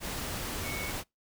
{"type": "tone in noise", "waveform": "sine", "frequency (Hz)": 2217, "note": "C#7", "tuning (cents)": 0, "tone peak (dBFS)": -38, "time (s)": [0.63, 0.93], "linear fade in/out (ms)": 50, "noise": "pink", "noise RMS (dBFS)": -36, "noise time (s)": [0, 1.04], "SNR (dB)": -5, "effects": ["noise-tail reverb RT60 0.2 s tail -26 dB re dry"]}